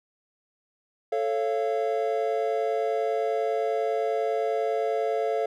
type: chord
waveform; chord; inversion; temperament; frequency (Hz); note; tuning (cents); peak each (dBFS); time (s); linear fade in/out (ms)
triangle; A augmented; none; just; 440 / 550 / 687.5; A4 / C#5 / E#5; 0 / -14 / -27; -25 / -28 / -26; 1.12-5.46; 5
effects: none